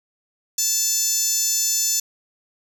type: tone with high-pass filter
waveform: 10% pulse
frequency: 880 Hz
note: A5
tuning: in tune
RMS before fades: -21 dBFS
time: 0.58-2 s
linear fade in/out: 5 ms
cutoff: 7000 Hz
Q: 4.4
effects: none